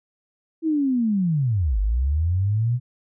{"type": "linear two-way sweep", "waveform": "sine", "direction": "down then up", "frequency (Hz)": [329.6, 47.07, 126.1], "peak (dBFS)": -18, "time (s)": [0.62, 2.8], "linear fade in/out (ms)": 50, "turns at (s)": 1.79, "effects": []}